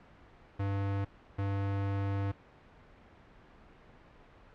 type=tone bursts at uneven times; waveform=square; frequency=99 Hz; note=G2; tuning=18 cents sharp; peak=-31 dBFS; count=2; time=0.59-1.05 / 1.38-2.32 s; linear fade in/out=10 ms; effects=pink hiss -57 dBFS RMS until 4.54 s + low-pass 2000 Hz 12 dB/octave